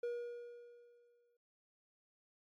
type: tone with exponential decay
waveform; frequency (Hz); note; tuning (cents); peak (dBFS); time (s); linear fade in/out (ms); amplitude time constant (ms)
triangle; 478.4; A#4; +45; -34; 0.03-1.37; 5; 290
effects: AAC 64 kbps